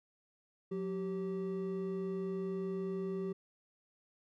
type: tone pair together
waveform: triangle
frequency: 181.6 / 386.7 Hz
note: F#3 / G4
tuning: -32 / -24 cents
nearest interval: octave + minor second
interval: 1308 cents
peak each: -37 / -35 dBFS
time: 0.71-3.33 s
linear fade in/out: 10 ms
effects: none